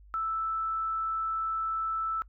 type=tone; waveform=sine; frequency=1318.5 Hz; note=E6; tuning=in tune; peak=-28 dBFS; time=0.14-2.22 s; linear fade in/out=0 ms; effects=noise-tail reverb RT60 0.1 s tail -23 dB re dry + added 50 Hz sine -51 dBFS peak until 2.28 s